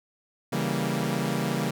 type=chord; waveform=sawtooth; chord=C# diminished seventh; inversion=none; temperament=equal; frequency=138.59 / 164.81 / 196 / 233.1 Hz; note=C#3 / E3 / G3 / Bb3; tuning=0 / 0 / 0 / 0 cents; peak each=-27 dBFS; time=0.52-1.71 s; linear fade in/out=10 ms; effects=none